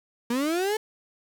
35% pulse linear sweep, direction up, 229.7 to 442 Hz, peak -22 dBFS, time 0.3-0.77 s, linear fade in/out 5 ms, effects 9-bit

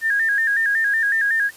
sine tone with vibrato, 1721 Hz, A6, 39 cents flat, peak -16 dBFS, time 0.01-1.51 s, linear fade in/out 50 ms, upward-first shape square, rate 5.4 Hz, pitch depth 79 cents each way, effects white hiss -45 dBFS RMS until 1.56 s + resampled to 32000 Hz

